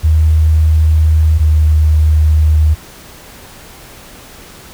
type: tone pair in turn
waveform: sine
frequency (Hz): 78.5 / 77.24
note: D#2 / D#2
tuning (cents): +16 / -12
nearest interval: unison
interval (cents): 28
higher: first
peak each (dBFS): -6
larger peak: neither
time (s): 0.03-1.39 / 1.39-2.75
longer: neither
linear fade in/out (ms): 20
effects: pink hiss -36 dBFS RMS until 4.73 s